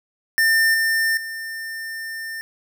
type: tone with level steps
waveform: square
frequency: 1800 Hz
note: A6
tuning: 39 cents sharp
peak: -15 / -18 / -29 dBFS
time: 0.38-2.41 s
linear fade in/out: 0 ms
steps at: 0.74 / 1.17 s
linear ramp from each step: 2 ms
effects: none